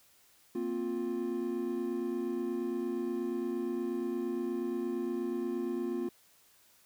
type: chord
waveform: triangle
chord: Bb suspended second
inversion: none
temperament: equal with one note detuned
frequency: 233.1 / 261.6 / 351.5 Hz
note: Bb3 / C4 / F4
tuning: 0 / 0 / +11 cents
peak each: -36 / -36 / -32 dBFS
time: 0.55-6.09 s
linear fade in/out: 5 ms
effects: white hiss -64 dBFS RMS until 6.85 s